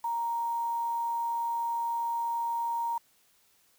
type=tone with quantisation; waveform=sine; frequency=932.3 Hz; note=A#5; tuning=in tune; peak=-28 dBFS; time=0.04-2.98 s; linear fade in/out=5 ms; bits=8; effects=white hiss -66 dBFS RMS until 3.78 s